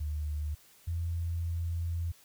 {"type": "tone pair in turn", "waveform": "sine", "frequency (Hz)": [75.2, 84.41], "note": ["D2", "E2"], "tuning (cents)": [42, 42], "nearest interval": "major second", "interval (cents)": 200, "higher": "second", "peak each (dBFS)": [-31, -30], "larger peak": "second", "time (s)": [[0, 0.55], [0.87, 2.12]], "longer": "second", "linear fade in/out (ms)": 10, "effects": ["white hiss -60 dBFS RMS until 2.24 s"]}